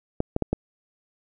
clicks, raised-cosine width 2 ms, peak -9 dBFS, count 4, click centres 0.204 / 0.364 / 0.423 / 0.53 s, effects none

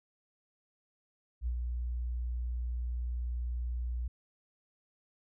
sine tone with ADSR envelope, 60.3 Hz, B1, 41 cents flat, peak -29 dBFS, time 1.41-4.08 s, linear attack 55 ms, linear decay 77 ms, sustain -3 dB, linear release 6 ms, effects none

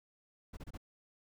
brown noise bursts, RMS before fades -44 dBFS, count 4, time 0.53-0.775 s, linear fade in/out 10 ms, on 41 ms, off 27 ms, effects none

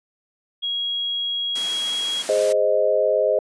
sine tone, 3300 Hz, G#7, 12 cents flat, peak -22 dBFS, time 0.62-2.23 s, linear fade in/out 20 ms
white high-pass noise, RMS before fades -31 dBFS, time 1.55-2.53 s, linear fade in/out 10 ms, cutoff 170 Hz, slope 48 dB/octave
sine chord, Ab major, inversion none, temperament equal, 415.3 / 523.3 / 622.3 Hz, Ab4 / C5 / Eb5, 0 / 0 / 0 cents, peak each -23 / -20 / -19 dBFS, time 2.29-3.39 s, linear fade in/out 2 ms
effects resampled to 22050 Hz

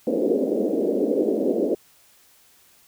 white band-pass noise, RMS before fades -22 dBFS, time 0.07-1.75 s, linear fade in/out 2 ms, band 220 to 540 Hz, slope 48 dB/octave, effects white hiss -56 dBFS RMS until 2.87 s

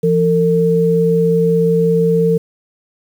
sine tone pair together, 169.61 / 452.8 Hz, E3 / A4, +50 / +50 cents, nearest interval octave + perfect fourth, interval 1700 cents, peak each -14 / -12 dBFS, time 0.03-2.38 s, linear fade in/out 10 ms, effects 7-bit

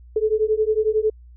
sine beating tone pair, 427.6 / 438.6 Hz, A4 / A4, -49 / -6 cents, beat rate 11 Hz, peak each -20 dBFS, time 0.16-1.1 s, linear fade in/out 5 ms, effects added 60 Hz sine -42 dBFS peak until 1.36 s

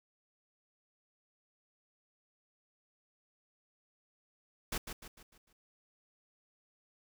pink noise with echo, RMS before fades -36 dBFS, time 4.72-4.78 s, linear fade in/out 5 ms, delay 150 ms, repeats 5, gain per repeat -7 dB, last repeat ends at 5.53 s, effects none

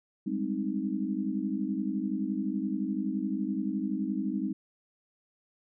sine chord, Ab major seventh, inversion third, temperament equal, 196 / 207.7 / 261.6 / 311.1 Hz, G3 / Ab3 / C4 / Eb4, 0 / 0 / 0 / 0 cents, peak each -34 dBFS, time 0.26-4.53 s, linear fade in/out 10 ms, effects none

